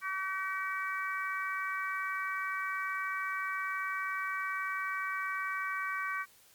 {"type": "harmonic tone", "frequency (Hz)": 381.2, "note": "G4", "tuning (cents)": -48, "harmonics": [3, 4, 5, 6], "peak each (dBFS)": [-36, -37, -40, -40], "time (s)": [0.01, 6.26], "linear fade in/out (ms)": 50, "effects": ["white hiss -61 dBFS RMS until 6.54 s", "MP3 96 kbps"]}